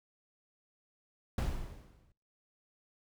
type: noise with exponential decay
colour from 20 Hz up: brown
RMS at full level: -29 dBFS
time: 1.38-2.12 s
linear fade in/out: 2 ms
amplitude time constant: 160 ms
effects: noise-tail reverb RT60 0.6 s tail -26 dB re dry